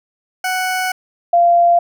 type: tone pair in turn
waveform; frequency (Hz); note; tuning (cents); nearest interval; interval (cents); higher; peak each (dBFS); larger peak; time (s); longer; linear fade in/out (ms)
20% pulse / sine; 742 / 690.9; F#5 / F5; +5 / -19; minor second; 124; first; -12 / -8; second; 0.44-0.92 / 1.33-1.79; first; 5
effects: none